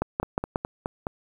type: two click trains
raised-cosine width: 1 ms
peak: -10 / -14 dBFS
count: 4 / 5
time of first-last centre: 0.02-0.559 / 0.23-1.069 s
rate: 5.57 / 4.77 Hz
effects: 8-bit

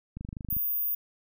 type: click train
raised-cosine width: 5 ms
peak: -25 dBFS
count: 11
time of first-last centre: 0.17-0.567 s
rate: 25.2 Hz
type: tone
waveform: sine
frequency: 14917 Hz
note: A#9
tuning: in tune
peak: -26 dBFS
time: 0.5-0.95 s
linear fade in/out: 5 ms
effects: none

